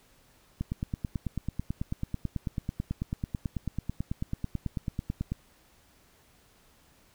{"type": "click train", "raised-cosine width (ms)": 5, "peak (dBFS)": -18, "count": 44, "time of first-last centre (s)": [0.61, 5.32], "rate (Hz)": 9.13, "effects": ["pink hiss -62 dBFS RMS until 7.14 s"]}